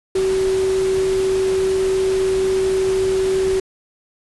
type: tone in noise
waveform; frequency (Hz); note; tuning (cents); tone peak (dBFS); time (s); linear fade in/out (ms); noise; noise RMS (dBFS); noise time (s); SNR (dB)
sine; 380.3; F#4; +48; -15; 0.15-3.6; 5; pink; -30; 0.15-3.6; +12
effects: resampled to 24000 Hz